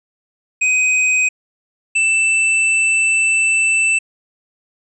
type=tone pair in turn; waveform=square; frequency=2511 / 2655 Hz; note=D#7 / E7; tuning=+15 / +12 cents; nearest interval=minor second; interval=97 cents; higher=second; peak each=-13 dBFS; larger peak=neither; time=0.61-1.29 / 1.95-3.99 s; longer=second; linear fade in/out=10 ms; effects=resampled to 22050 Hz